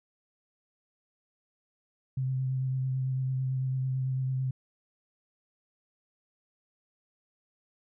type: tone with vibrato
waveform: sine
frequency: 130.81 Hz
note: C3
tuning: in tune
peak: -27 dBFS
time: 2.17-4.51 s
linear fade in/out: 5 ms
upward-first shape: triangle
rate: 9 Hz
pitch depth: 21 cents each way
effects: none